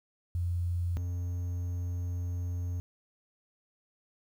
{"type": "tone pair in turn", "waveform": ["sine", "triangle"], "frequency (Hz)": [87.5, 88.31], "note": ["F2", "F2"], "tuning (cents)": [4, 20], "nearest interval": "unison", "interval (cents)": 16, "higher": "second", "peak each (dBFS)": [-28, -29], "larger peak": "first", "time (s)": [[0.35, 0.97], [0.97, 2.8]], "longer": "second", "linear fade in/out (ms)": 0, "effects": ["10-bit"]}